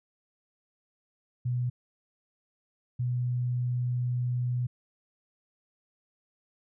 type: tone bursts at uneven times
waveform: sine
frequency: 123.47 Hz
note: B2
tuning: in tune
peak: -26 dBFS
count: 2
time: 1.45-1.7 / 2.99-4.67 s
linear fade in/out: 10 ms
effects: none